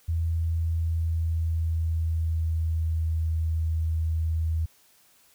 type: tone with pitch glide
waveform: sine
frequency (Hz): 82.41 to 80.53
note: E2 to E2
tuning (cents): 0 to -40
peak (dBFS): -23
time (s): 0.08-4.66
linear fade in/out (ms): 10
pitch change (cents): -40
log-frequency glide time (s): 0.56-3.25
effects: white hiss -60 dBFS RMS until 5.34 s